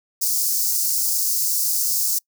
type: high-pass noise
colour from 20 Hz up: white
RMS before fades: -21 dBFS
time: 0.21-2.19 s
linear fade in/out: 10 ms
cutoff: 4800 Hz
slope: 48 dB/octave
effects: noise-tail reverb RT60 0.1 s tail -26 dB re dry